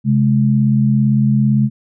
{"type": "tone pair together", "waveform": "sine", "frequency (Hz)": [133.4, 211.2], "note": ["C3", "G#3"], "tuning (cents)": [34, 29], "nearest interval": "minor sixth", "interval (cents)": 795, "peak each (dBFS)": -13, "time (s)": [0.04, 1.7], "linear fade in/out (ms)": 50, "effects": []}